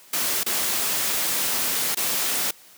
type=noise with dropouts; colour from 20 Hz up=white; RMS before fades=-24 dBFS; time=0.13-2.51 s; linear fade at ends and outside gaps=5 ms; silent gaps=0.434-0.462 / 1.948-1.969 s; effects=white hiss -50 dBFS RMS until 2.77 s + high-pass 150 Hz 12 dB/octave